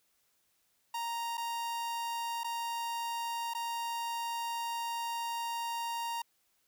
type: tone with dropouts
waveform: 45% pulse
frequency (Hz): 932.3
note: A#5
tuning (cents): 0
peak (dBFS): -34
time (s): 0.94-6.22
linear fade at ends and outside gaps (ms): 5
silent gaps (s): 1.372-1.377 / 2.435-2.443 / 3.537-3.548
effects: white hiss -74 dBFS RMS until 6.67 s